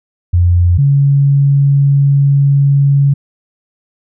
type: tone pair in turn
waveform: sine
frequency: 87.8 / 140.14 Hz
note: F2 / C#3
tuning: +10 / +19 cents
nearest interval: minor sixth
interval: 809 cents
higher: second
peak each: -6 dBFS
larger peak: neither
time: 0.33-0.78 / 0.78-3.14 s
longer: second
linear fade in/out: 10 ms
effects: none